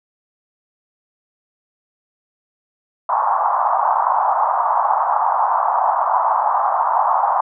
white band-pass noise, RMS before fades -17 dBFS, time 3.09-7.41 s, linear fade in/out 5 ms, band 730 to 1100 Hz, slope 48 dB/octave, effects none

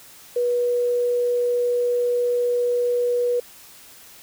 sine tone, 486 Hz, B4, 28 cents flat, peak -18 dBFS, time 0.36-3.4 s, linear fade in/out 5 ms, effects white hiss -46 dBFS RMS until 4.22 s

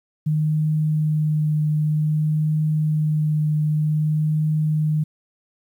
sine tone with vibrato, 153.3 Hz, D#3, 25 cents flat, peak -17 dBFS, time 0.26-5.04 s, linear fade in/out 10 ms, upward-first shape triangle, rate 0.53 Hz, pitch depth 14 cents each way, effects 9-bit

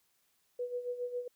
sine tone with tremolo, 490.7 Hz, B4, 11 cents flat, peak -32 dBFS, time 0.59-1.28 s, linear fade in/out 5 ms, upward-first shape sine, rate 7.3 Hz, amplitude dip 70%, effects white hiss -74 dBFS RMS until 1.35 s

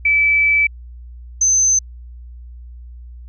sine tone pair in turn, 2308 / 6178 Hz, D7 / G8, -31 / -26 cents, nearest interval octave + perfect fourth, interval 1705 cents, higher second, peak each -11 / -11 dBFS, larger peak neither, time 0.05-0.67 / 1.41-1.79 s, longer first, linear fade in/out 5 ms, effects added 60 Hz sine -33 dBFS peak until 3.28 s

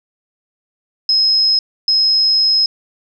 sine tone bursts at uneven times, 5130 Hz, E8, 48 cents flat, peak -10 dBFS, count 2, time 1.09-1.59 / 1.88-2.66 s, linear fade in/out 2 ms, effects none

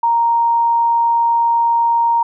sine tone, 932 Hz, A#5, 1 cent flat, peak -11 dBFS, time 0.03-2.23 s, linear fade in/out 5 ms, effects none

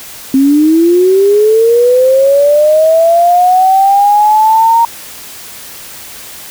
sine linear sweep, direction up, 263.1 to 932 Hz, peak -4 dBFS, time 0.34-4.85 s, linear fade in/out 2 ms, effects white hiss -29 dBFS RMS until 6.5 s

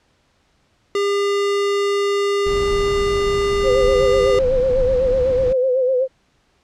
square tone, 402.7 Hz, G4, 47 cents sharp, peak -17 dBFS, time 0.95-4.39 s, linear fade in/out 2 ms
brown noise, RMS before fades -26 dBFS, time 2.46-5.53 s, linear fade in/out 5 ms
sine tone with vibrato, 514 Hz, C5, 31 cents flat, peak -14 dBFS, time 3.63-6.08 s, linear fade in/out 50 ms, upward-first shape sine, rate 8 Hz, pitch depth 65 cents each way
effects pink hiss -61 dBFS RMS until 6.63 s + low-pass 6000 Hz 12 dB/octave

